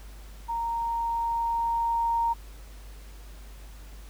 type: tone with level ramp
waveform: sine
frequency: 928 Hz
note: A#5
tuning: 8 cents flat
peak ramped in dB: -27 to -22 dBFS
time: 0.48-2.34 s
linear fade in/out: 20 ms
effects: added 50 Hz sine -42 dBFS peak until 4.09 s + pink hiss -53 dBFS RMS until 4.09 s